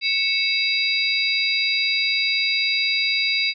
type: tone cluster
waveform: sine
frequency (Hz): 2219 / 2630 / 3840 / 4782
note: C#7 / E7 / B7 / D8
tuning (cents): +1 / -5 / -49 / +30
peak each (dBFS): -24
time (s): 0.01-3.54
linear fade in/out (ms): 50
effects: none